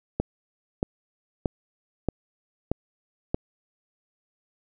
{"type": "click train", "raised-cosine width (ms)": 2, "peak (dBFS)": -10, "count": 6, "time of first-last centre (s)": [0.2, 3.345], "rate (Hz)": 1.59, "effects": []}